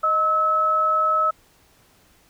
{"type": "tone pair together", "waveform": "sine", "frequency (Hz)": [622.3, 1295.2], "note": ["D#5", "E6"], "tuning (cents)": [0, -31], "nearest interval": "octave + minor second", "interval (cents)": 1269, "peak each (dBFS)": [-26, -17], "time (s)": [0.03, 1.31], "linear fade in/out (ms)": 10, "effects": ["pink hiss -57 dBFS RMS until 2.29 s"]}